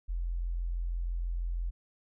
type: tone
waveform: sine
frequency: 43.07 Hz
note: F1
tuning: 23 cents flat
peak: -30 dBFS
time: 0.08-1.71 s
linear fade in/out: 20 ms
effects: none